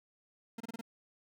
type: tone bursts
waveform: 40% pulse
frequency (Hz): 228.5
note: A#3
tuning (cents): -34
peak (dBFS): -39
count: 5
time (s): 0.58-0.812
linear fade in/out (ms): 5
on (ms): 24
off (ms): 28
effects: none